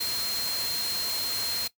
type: tone in noise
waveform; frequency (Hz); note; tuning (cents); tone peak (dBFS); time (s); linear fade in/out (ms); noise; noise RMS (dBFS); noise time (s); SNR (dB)
sine; 4192; C8; +2; -28; 0-1.68; 10; white; -33; 0-1.68; +2
effects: noise-tail reverb RT60 0.1 s tail -17 dB re dry

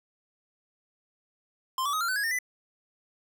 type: tone with pitch steps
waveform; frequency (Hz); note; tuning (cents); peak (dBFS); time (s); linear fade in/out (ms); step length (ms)
square; 1046.5 / 1147.8 / 1259 / 1380.9 / 1514.6 / 1661.2 / 1822.1 / 1998.5; C6 / D6 / D#6 / F6 / F#6 / G#6 / A#6 / B6; 0 / -40 / +20 / -20 / +40 / 0 / -40 / +20; -27; 1.78-2.388; 2; 76
effects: none

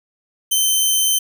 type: tone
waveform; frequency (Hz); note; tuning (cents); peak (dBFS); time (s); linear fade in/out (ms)
10% pulse; 3088; G7; -27; -6; 0.51-1.19; 10
effects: none

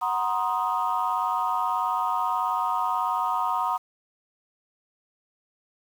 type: chord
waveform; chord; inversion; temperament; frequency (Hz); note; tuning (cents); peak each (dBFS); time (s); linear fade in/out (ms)
sine; C half-diminished seventh; second; equal with one note detuned; 740 / 948.1 / 1046.5 / 1244.5; Gb5 / Bb5 / C6 / Eb6; 0 / +29 / 0 / 0; -29 / -26 / -29 / -28; 0.01-3.78; 20
effects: tanh soft clip ceiling -15 dBFS + 8-bit

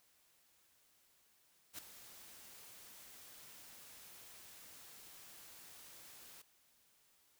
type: noise with ADSR envelope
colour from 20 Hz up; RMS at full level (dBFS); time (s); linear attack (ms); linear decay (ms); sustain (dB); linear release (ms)
white; -45; 1.73-6.42; 55; 5; -12; 5
effects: white hiss -72 dBFS RMS until 7.39 s

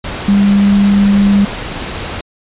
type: tone in noise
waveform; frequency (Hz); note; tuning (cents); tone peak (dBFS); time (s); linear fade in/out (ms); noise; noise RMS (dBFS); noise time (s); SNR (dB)
sine; 200.7; G3; +41; -6; 0.28-1.45; 5; pink; -22; 0.04-2.21; +13
effects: resampled to 8000 Hz

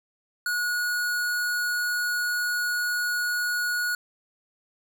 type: tone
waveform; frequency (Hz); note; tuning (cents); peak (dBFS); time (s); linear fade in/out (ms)
square; 1454; F#6; -31; -25; 0.46-3.95; 2
effects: none

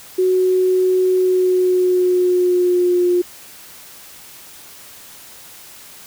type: tone with pitch glide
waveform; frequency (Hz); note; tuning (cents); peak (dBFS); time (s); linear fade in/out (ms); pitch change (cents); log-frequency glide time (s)
sine; 370 to 355.1; F#4 to F4; 0 to +29; -12; 0.18-3.22; 10; -71; 1.15-3.08
effects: white hiss -40 dBFS RMS until 6.06 s

